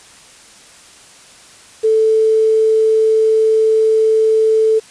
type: tone with quantisation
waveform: sine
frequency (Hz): 440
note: A4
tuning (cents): 0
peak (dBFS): -9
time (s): 1.83-4.8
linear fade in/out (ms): 20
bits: 6
effects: white hiss -42 dBFS RMS until 4.9 s + resampled to 22050 Hz